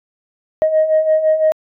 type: beating tone pair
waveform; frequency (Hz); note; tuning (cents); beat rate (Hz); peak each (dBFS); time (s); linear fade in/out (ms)
sine; 622.3 / 628.2; D#5 / D#5; 0 / +16; 5.9; -17 / -11; 0.62-1.52; 0
effects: tanh soft clip ceiling -6 dBFS